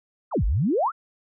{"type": "exponential two-way sweep", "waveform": "sine", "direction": "down then up", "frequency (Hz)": [1455, 43.98, 1455], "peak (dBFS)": -19, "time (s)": [0.31, 0.92], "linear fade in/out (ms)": 50, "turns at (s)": 0.45, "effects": []}